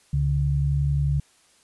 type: tone pair together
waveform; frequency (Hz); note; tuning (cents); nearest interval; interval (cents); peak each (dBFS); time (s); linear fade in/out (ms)
sine; 70.6 / 141.89; C#2 / C#3; +32 / +41; octave; 1209; -24 / -21; 0.13-1.2; 5
effects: white hiss -59 dBFS RMS until 1.63 s + resampled to 24000 Hz